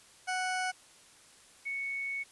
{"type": "tone pair in turn", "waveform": ["20% pulse", "sine"], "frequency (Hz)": [740, 2217], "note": ["F#5", "C#7"], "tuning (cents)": [0, 0], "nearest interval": "octave + perfect fifth", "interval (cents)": 1900, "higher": "second", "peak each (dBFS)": [-26, -33], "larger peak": "first", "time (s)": [[0.27, 0.72], [1.65, 2.24]], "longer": "second", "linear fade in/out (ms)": 20, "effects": ["white hiss -58 dBFS RMS until 2.31 s", "resampled to 24000 Hz"]}